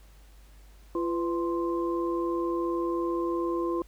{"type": "tone cluster", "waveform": "sine", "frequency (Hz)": [341.7, 498.9, 1046], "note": ["F4", "B4", "C6"], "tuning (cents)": [-38, 17, -1], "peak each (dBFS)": [-27, -35, -34], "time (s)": [0.95, 3.82], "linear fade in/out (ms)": 2, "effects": ["added 50 Hz sine -50 dBFS peak until 3.87 s", "pink hiss -61 dBFS RMS until 3.87 s"]}